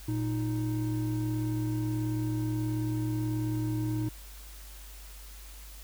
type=tone pair together; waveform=triangle; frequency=116.53 / 311.1 Hz; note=A#2 / D#4; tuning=0 / 0 cents; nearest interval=octave + perfect fourth; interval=1700 cents; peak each=-28 / -30 dBFS; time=0.08-4.09 s; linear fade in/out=5 ms; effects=added 50 Hz sine -45 dBFS peak until 5.83 s + white hiss -51 dBFS RMS until 5.83 s